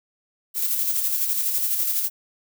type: noise with tremolo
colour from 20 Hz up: violet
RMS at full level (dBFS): -22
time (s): 0.54-2.1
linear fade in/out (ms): 50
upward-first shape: square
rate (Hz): 12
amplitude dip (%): 35
effects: none